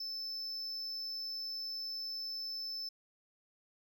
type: tone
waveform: triangle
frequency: 5270 Hz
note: E8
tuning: 1 cent flat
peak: -37 dBFS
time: 0-2.89 s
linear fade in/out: 5 ms
effects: none